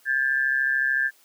sine tone pair together, 1601 / 1734.6 Hz, G6 / A6, +36 / -25 cents, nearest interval minor second, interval 139 cents, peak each -23 dBFS, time 0.05-1.11 s, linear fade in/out 50 ms, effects white hiss -58 dBFS RMS until 1.24 s + high-pass 300 Hz 12 dB/octave

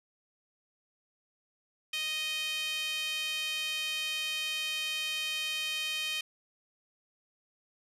sawtooth tone with high-pass filter, 622.3 Hz, D#5, in tune, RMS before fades -34 dBFS, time 1.93-6.21 s, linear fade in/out 5 ms, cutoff 2800 Hz, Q 4.7, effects resampled to 32000 Hz + 11-bit

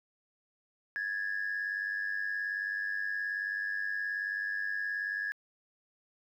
sine tone pair together, 1661.2 / 1760 Hz, G#6 / A6, 0 / 0 cents, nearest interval minor second, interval 100 cents, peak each -32 / -36 dBFS, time 0.96-5.32 s, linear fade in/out 0 ms, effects tanh soft clip ceiling -27 dBFS + 11-bit

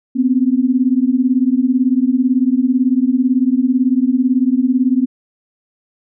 sine beating tone pair, 246.9 / 264.9 Hz, B3 / C4, 0 / +22 cents, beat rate 18 Hz, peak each -14 dBFS, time 0.15-5.06 s, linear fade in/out 20 ms, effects none

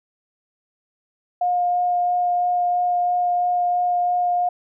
sine tone with vibrato, 712 Hz, F5, 33 cents sharp, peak -17 dBFS, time 1.41-4.49 s, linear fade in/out 5 ms, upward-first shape sine, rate 3 Hz, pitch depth 8 cents each way, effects none

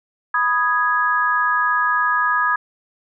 sine chord, G# minor, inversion first, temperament equal, 987.8 / 1244.5 / 1661.2 Hz, B5 / D#6 / G#6, 0 / 0 / 0 cents, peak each -22 / -19 / -19 dBFS, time 0.34-2.56 s, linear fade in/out 5 ms, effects none

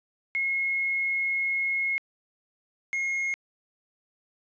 sine / triangle tone pair in turn, 2165 / 2154 Hz, C#7 / C7, -41 / +50 cents, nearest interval unison, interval 9 cents, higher first, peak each -24 dBFS, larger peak neither, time 0.35-1.98 / 2.93-3.34 s, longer first, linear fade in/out 0 ms, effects resampled to 16000 Hz + 11-bit

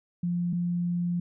sine tone pair in turn, 174.61 / 174.61 Hz, F3 / F3, 0 / 0 cents, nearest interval unison, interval 0 cents, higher neither, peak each -25 dBFS, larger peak neither, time 0.23-0.53 / 0.53-1.2 s, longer second, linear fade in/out 5 ms, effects none

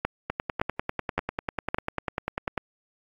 two click trains, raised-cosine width 0.5 ms, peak -9 / -12 dBFS, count 4 / 24, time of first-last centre 0.05-1.745 / 0.3-2.577 s, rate 1.77 / 10.1 Hz, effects AAC 48 kbps

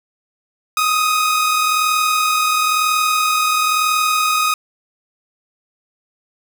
sawtooth tone pair together, 1247 / 1288 Hz, D#6 / E6, +3 / -41 cents, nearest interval minor second, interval 56 cents, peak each -11 / -20 dBFS, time 0.77-4.54 s, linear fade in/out 2 ms, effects none

